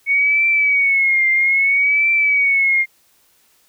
sine tone with vibrato, 2217 Hz, C#7, in tune, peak -12 dBFS, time 0.06-2.86 s, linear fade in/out 50 ms, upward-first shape triangle, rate 0.61 Hz, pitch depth 100 cents each way, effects white hiss -57 dBFS RMS until 3.68 s

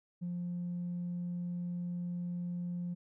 triangle tone with tanh clipping, 175.7 Hz, F3, 11 cents sharp, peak -35 dBFS, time 0.21-2.95 s, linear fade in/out 20 ms, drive 5 dB, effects none

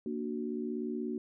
sine chord, Bb augmented, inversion none, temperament equal, 233.1 / 293.7 / 370 Hz, Bb3 / D4 / F#4, 0 / 0 / 0 cents, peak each -36 / -39 / -38 dBFS, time 0.06-1.18 s, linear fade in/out 2 ms, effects none

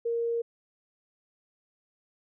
sine tone, 466.2 Hz, A#4, in tune, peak -26 dBFS, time 0.05-0.42 s, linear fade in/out 10 ms, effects none

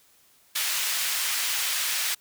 pink high-pass noise, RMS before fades -27 dBFS, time 0.55-2.15 s, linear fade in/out 10 ms, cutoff 2000 Hz, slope 12 dB/octave, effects white hiss -60 dBFS RMS until 2.2 s

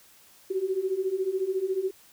sine beating tone pair, 370 / 384 Hz, F#4 / G4, 0 / -36 cents, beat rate 14 Hz, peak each -30 / -27 dBFS, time 0.5-1.91 s, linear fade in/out 10 ms, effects white hiss -56 dBFS RMS until 2.12 s

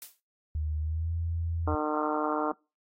blue noise with exponential decay, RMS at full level -38 dBFS, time 0.02-0.2 s, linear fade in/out 1 ms, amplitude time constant 39 ms
sine tone with pitch glide, 76.7 to 83.64 Hz, D#2 to E2, -24 to +26 cents, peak -28 dBFS, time 0.55-1.75 s, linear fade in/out 0 ms, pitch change +150 cents, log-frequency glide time 0.8-1.12 s
harmonic tone, 151.9 Hz, D#3, 41 cents flat, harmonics 2 / 3 / 4 / 5 / 6 / 7 / 8 / 9, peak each -32 / -34 / -35 / -36 / -37 / -37 / -38 / -39 dBFS, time 1.67-2.52 s, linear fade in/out 5 ms
effects noise-tail reverb RT60 0.3 s tail -25 dB re dry + AAC 48 kbps

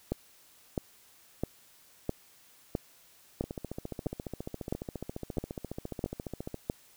two click trains, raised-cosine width 2 ms, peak -16 / -23 dBFS, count 11 / 46, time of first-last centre 0.12-6.699 / 3.44-6.543 s, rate 1.52 / 14.5 Hz, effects white hiss -60 dBFS RMS until 6.96 s

